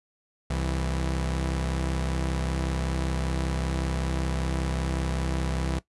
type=tone pair together; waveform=sawtooth; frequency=65.2 / 164.29 Hz; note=C2 / E3; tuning=-5 / -6 cents; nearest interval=octave + major third; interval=1599 cents; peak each=-23 / -28 dBFS; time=0.5-5.79 s; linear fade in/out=5 ms; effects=noise-tail reverb RT60 0.1 s tail -17 dB re dry + resampled to 24000 Hz